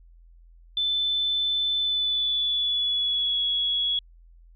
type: tone with pitch glide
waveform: sine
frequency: 3520 to 3353 Hz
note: A7 to G#7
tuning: 0 to +16 cents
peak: -22 dBFS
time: 0.77-3.99 s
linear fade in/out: 2 ms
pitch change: -84 cents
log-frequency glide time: 1.78-3.42 s
effects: added 42 Hz sine -49 dBFS peak until 4.55 s